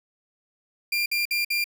30% pulse tone bursts, 2388 Hz, D7, 28 cents sharp, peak -20 dBFS, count 4, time 0.92-1.642 s, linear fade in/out 5 ms, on 140 ms, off 54 ms, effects none

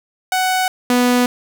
sawtooth tone pair in turn, 745 / 246.5 Hz, F#5 / B3, +12 / -3 cents, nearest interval octave + perfect fifth, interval 1915 cents, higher first, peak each -11 / -8 dBFS, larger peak second, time 0.32-0.68 / 0.9-1.26 s, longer neither, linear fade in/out 2 ms, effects none

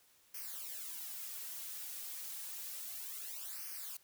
blue noise with flanger, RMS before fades -45 dBFS, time 0.34-3.97 s, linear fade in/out 5 ms, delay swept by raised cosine 0.26 to 4.56 ms, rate 0.3 Hz, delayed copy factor -0.95, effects white hiss -68 dBFS RMS until 4.03 s

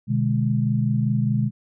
sine chord, G# diminished, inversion first, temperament just, 124.59 / 149.51 / 207.7 Hz, B2 / D3 / G#3, +16 / +31 / 0 cents, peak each -21 / -25 / -23 dBFS, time 0.07-1.51 s, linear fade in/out 50 ms, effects none

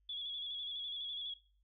sine tone with vibrato, 3384 Hz, G#7, 32 cents sharp, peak -39 dBFS, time 0.09-1.34 s, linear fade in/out 5 ms, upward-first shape square, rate 12 Hz, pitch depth 35 cents each way, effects noise-tail reverb RT60 0.4 s tail -17 dB re dry + added 50 Hz sine -70 dBFS peak until 1.63 s

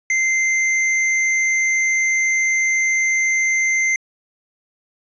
square tone, 2082 Hz, C7, 9 cents flat, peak -16 dBFS, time 0.1-3.96 s, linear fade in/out 2 ms, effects resampled to 16000 Hz

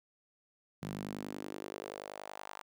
sawtooth tone with high-pass filter sweep, 50.5 Hz, G#1, 48 cents flat, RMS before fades -44 dBFS, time 0.82-2.62 s, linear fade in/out 10 ms, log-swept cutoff 160 to 940 Hz, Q 2.3, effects none

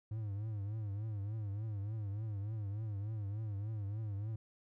triangle tone with vibrato, 104.8 Hz, G#2, 16 cents sharp, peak -35 dBFS, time 0.11-4.36 s, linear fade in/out 5 ms, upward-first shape triangle, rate 3.4 Hz, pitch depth 130 cents each way, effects none

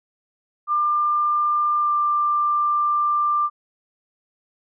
sine tone with pitch glide, 1195 to 1186.7 Hz, D6 to D6, +30 to +18 cents, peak -17 dBFS, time 0.67-3.5 s, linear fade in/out 50 ms, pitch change -12 cents, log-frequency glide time 1.79-1.91 s, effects none

